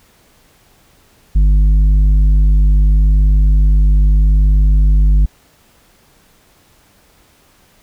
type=tone with tanh clipping; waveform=triangle; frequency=50.4 Hz; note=G1; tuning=49 cents sharp; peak=-8 dBFS; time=1.35-5.26 s; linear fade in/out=10 ms; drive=11 dB; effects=pink hiss -51 dBFS RMS until 7.82 s